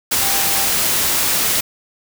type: tone in noise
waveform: sine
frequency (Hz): 790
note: G5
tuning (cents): +13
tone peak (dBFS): -27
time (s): 0.21-0.66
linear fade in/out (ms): 10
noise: white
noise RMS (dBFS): -17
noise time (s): 0.11-1.61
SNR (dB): -13
effects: none